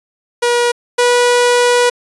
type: tone pair in turn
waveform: sawtooth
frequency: 480.6 / 487.3 Hz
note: B4 / B4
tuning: -47 / -23 cents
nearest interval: unison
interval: 24 cents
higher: second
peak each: -7 / -5 dBFS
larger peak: second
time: 0.42-0.72 / 0.98-1.9 s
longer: second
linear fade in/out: 10 ms
effects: resampled to 24000 Hz